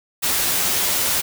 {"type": "noise with comb filter", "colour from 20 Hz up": "white", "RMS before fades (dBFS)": -20, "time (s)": [0.22, 1.22], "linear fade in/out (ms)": 20, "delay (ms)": 11, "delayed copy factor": 0.5, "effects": []}